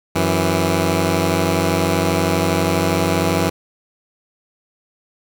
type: tone pair together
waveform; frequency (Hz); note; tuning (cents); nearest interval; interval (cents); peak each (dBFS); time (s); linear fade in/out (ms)
10% pulse; 92.5 / 164.82; F#2 / E3; 0 / 0; minor seventh; 1000; -10; 0.15-3.5; 10
effects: none